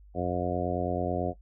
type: harmonic tone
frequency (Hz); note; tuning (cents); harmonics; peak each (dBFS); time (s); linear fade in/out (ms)
89.1; F2; +35; 1 / 2 / 3 / 4 / 5 / 6 / 7 / 8; -35 / -35 / -35 / -35 / -35 / -35 / -35 / -35; 0.14-1.34; 50
effects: noise-tail reverb RT60 0.1 s tail -17 dB re dry + added 50 Hz sine -50 dBFS peak until 1.41 s